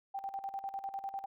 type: tone with tremolo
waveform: sine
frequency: 784 Hz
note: G5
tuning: in tune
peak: -35 dBFS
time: 0.14-1.26 s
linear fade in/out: 10 ms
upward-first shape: square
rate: 10 Hz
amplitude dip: 70%
effects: none